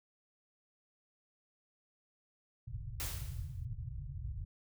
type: low-pass noise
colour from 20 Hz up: white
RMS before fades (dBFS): -42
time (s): 2.67-4.45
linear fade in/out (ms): 10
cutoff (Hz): 140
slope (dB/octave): 96
type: noise with exponential decay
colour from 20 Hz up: white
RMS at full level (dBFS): -38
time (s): 3-3.65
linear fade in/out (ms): 0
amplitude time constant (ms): 140
effects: none